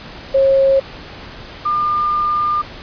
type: tone pair in turn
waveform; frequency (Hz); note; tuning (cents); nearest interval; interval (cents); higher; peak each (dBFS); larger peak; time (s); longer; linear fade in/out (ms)
sine; 541 / 1203; C#5 / D6; -42 / +41; octave + major second; 1383; second; -9 / -14; first; 0.34-0.8 / 1.65-2.62; second; 10
effects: pink hiss -34 dBFS RMS until 2.82 s + resampled to 11025 Hz